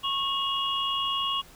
sine tone cluster, 1098 / 2857 / 3326 Hz, C#6 / F7 / G#7, -17 / +39 / +2 cents, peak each -29 / -29 / -32 dBFS, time 0.03-1.42 s, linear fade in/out 20 ms, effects pink hiss -52 dBFS RMS until 1.55 s

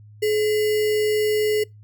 sine tone with sample-and-hold, 425.8 Hz, G#4, 43 cents sharp, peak -17 dBFS, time 0.22-1.64 s, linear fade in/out 10 ms, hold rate 2450 Hz, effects noise-tail reverb RT60 0.2 s tail -26 dB re dry + added 105 Hz sine -43 dBFS peak until 1.83 s

